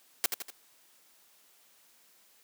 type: noise with echo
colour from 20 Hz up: white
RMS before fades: -26 dBFS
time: 0.24-0.26 s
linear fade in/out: 0 ms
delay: 81 ms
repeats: 3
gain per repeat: -6 dB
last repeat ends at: 0.503 s
effects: white hiss -63 dBFS RMS until 2.43 s + high-pass 200 Hz 12 dB/octave